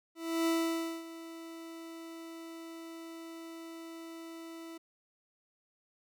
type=tone with ADSR envelope; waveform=40% pulse; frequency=329.6 Hz; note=E4; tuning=in tune; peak=-26 dBFS; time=0.15-4.78 s; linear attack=320 ms; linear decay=560 ms; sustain=-17 dB; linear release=10 ms; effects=none